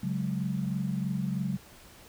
sine chord, C# suspended fourth, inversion none, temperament just, 138.59 / 184.79 / 207.9 Hz, C#3 / F#3 / G#3, 0 / -2 / +2 cents, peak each -33 / -31 / -34 dBFS, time 0.03-1.57 s, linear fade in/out 5 ms, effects pink hiss -53 dBFS RMS until 2.08 s

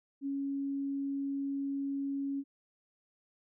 sine tone, 277.2 Hz, C#4, in tune, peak -32 dBFS, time 0.21-2.44 s, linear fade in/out 50 ms, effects none

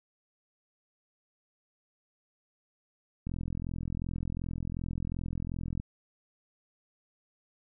click train, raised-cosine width 5 ms, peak -23 dBFS, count 109, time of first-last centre 3.27-5.799 s, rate 42.7 Hz, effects none

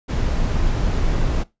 brown noise, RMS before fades -19 dBFS, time 0.08-1.44 s, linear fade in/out 20 ms, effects noise-tail reverb RT60 0.2 s tail -19 dB re dry + resampled to 16000 Hz

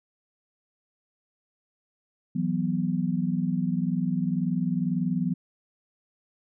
sine chord, E suspended second, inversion none, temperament equal, 164.81 / 185 / 246.9 Hz, E3 / F#3 / B3, 0 / 0 / 0 cents, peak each -28 / -27 / -29 dBFS, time 2.35-5.34 s, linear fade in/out 10 ms, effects none

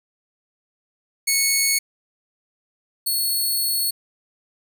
10% pulse tone pair in turn, 2206 / 4382 Hz, C#7 / C#8, -9 / -21 cents, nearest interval octave, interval 1188 cents, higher second, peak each -8 / -13 dBFS, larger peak first, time 1.27-1.79 / 3.06-3.91 s, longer second, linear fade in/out 10 ms, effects none

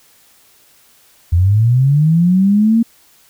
sine linear sweep, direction up, 81.9 to 233.1 Hz, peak -8 dBFS, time 1.32-2.83 s, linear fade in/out 10 ms, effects white hiss -50 dBFS RMS until 3.29 s

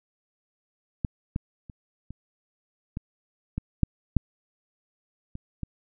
clicks, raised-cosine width 5 ms, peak -13 / -15 / -29 / -26 / -19 / -16 / -7 / -7 / -24 / -19 dBFS, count 10, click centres 1.048 / 1.361 / 1.698 / 2.106 / 2.971 / 3.58 / 3.833 / 4.167 / 5.354 / 5.633 s, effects none

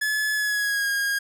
45% pulse tone with pitch glide, 1714 to 1630 Hz, A6 to G#6, -46 to -33 cents, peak -22 dBFS, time 0.01-1.19 s, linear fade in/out 10 ms, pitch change -87 cents, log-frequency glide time 0.33-0.89 s, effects none

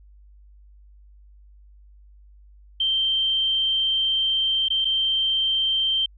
sine tone with dropouts, 3136 Hz, G7, in tune, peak -19 dBFS, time 2.8-6.06 s, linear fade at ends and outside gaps 5 ms, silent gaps 4.685-4.702 / 4.847-4.852 s, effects added 50 Hz sine -47 dBFS peak until 6.17 s

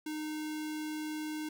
square tone with notch filter, 307.2 Hz, D#4, 22 cents flat, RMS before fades -38 dBFS, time 0.06-1.49 s, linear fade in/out 5 ms, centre 660 Hz, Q 1, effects none

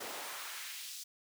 pink noise with high-pass filter sweep, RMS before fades -44 dBFS, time 0-1.04 s, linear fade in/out 10 ms, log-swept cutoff 370 to 5300 Hz, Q 1.1, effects none

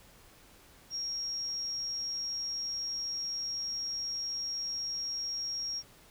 sine tone, 5588 Hz, F8, in tune, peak -33 dBFS, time 0.9-5.83 s, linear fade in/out 50 ms, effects pink hiss -58 dBFS RMS until 6.1 s

